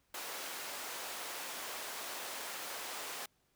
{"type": "high-pass noise", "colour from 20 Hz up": "pink", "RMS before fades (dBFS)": -43, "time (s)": [0.14, 3.26], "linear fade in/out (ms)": 5, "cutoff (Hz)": 570, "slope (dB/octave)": 12, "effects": ["pink hiss -75 dBFS RMS until 3.55 s"]}